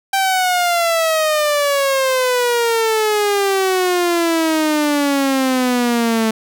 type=exponential sweep; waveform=sawtooth; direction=down; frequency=784 to 219.7 Hz; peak=-10 dBFS; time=0.13-6.31 s; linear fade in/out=5 ms; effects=none